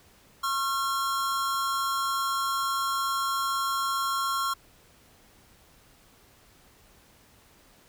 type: tone pair together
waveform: square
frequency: 1086 / 1368.3 Hz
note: C#6 / F6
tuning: -36 / -36 cents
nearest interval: major third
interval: 400 cents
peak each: -29 / -30 dBFS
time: 0.43-4.54 s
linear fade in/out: 10 ms
effects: pink hiss -58 dBFS RMS until 7.88 s